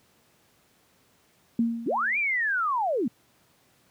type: tone with exponential decay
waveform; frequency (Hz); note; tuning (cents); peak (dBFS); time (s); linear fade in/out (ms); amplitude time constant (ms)
sine; 231.6; A#3; -11; -18; 1.59-2.19; 2; 130
type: linear two-way sweep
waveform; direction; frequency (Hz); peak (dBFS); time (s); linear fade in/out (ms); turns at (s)
sine; up then down; 200.5 to 2436 to 200.5; -23; 1.86-3.08; 5; 2.18
effects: pink hiss -63 dBFS RMS until 3.9 s + high-pass 100 Hz 12 dB/octave